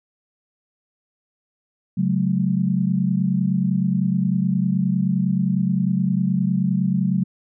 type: chord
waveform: sine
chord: F# minor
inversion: second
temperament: equal with one note detuned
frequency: 138.59 / 185 / 214.7 Hz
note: C#3 / F#3 / A3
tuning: 0 / 0 / -42 cents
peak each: -24 / -19 / -24 dBFS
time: 1.97-7.24 s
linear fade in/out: 10 ms
effects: none